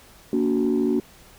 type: chord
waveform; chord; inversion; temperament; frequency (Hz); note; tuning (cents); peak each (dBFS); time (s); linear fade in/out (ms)
sine; Bb augmented; none; equal with one note detuned; 233.1 / 286.6 / 370; Bb3 / D4 / F#4; 0 / -42 / 0; -22; 0.33-1; 2
effects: tanh soft clip ceiling -13 dBFS + pink hiss -50 dBFS RMS until 1.38 s